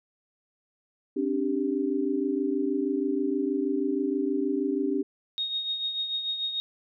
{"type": "chord", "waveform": "sine", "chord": "C suspended second", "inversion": "none", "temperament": "equal with one note detuned", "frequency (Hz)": [267.4, 293.7, 392], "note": ["C4", "D4", "G4"], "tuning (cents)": [38, 0, 0], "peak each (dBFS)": [-29, -28, -29], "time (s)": [1.16, 5.03], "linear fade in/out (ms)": 10}
{"type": "tone with tremolo", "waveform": "sine", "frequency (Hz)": 3729, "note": "A#7", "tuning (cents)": 0, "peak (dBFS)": -25, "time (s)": [5.38, 6.6], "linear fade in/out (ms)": 0, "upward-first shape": "triangle", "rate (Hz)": 6.8, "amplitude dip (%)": 60}
{"effects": []}